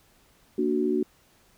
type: chord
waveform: sine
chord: Bb augmented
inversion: none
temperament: equal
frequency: 233.1 / 293.7 / 370 Hz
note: Bb3 / D4 / F#4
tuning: 0 / 0 / 0 cents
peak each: -28 / -27 / -25 dBFS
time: 0.58-1.03 s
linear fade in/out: 5 ms
effects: pink hiss -61 dBFS RMS until 1.57 s